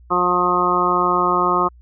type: harmonic tone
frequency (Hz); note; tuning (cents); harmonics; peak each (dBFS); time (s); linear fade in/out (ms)
178.6; F3; +39; 1 / 2 / 3 / 4 / 5 / 6 / 7; -28 / -22 / -28 / -25 / -25 / -19 / -19; 0.1-1.69; 20
effects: added 60 Hz sine -43 dBFS peak until 1.81 s